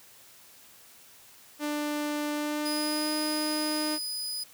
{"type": "tone with pitch glide", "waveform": "sawtooth", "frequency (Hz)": [296.4, 305.3], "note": ["D4", "D#4"], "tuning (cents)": [16, -33], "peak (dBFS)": -25, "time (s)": [1.59, 3.99], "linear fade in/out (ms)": 50, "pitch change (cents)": 51, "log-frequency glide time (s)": [2.34, 3.12]}
{"type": "tone", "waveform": "sawtooth", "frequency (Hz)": 4978, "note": "D#8", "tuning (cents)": 0, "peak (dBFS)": -29, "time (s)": [2.65, 4.44], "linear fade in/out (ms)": 10}
{"effects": ["white hiss -54 dBFS RMS until 4.53 s", "high-pass 60 Hz 12 dB/octave"]}